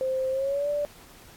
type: tone with pitch glide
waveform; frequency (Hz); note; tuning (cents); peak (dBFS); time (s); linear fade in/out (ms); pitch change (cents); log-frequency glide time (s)
sine; 523.3 to 584; C5 to D5; 0 to -10; -24; 0.01-0.85; 0; +190; 0.3-0.69
effects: pink hiss -51 dBFS RMS until 1.36 s + AAC 64 kbps